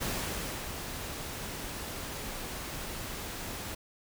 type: noise with ADSR envelope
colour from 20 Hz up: pink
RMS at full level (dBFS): -33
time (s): 0-3.75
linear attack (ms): 22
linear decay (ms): 640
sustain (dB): -6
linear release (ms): 9
effects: none